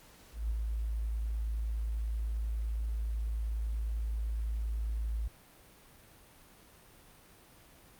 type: tone with ADSR envelope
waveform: sine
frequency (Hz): 55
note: A1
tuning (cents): 0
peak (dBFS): -28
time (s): 0.32-5.28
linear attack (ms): 190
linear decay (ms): 5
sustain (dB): -3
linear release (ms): 6
effects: pink hiss -58 dBFS RMS until 7.99 s + Opus 48 kbps